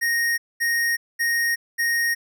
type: tone bursts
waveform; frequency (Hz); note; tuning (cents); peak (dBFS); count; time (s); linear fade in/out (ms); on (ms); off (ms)
square; 1863; A#6; -2; -20; 4; 0.01-2.15; 20; 370; 220
effects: none